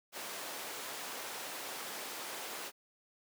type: high-pass noise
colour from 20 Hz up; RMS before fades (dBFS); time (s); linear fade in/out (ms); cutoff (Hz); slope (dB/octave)
pink; -43; 0.12-2.72; 50; 460; 12
effects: none